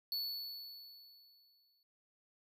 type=tone with exponential decay; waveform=square; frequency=4435 Hz; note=C#8; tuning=in tune; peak=-35 dBFS; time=0.12-1.83 s; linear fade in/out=1 ms; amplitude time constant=370 ms; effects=none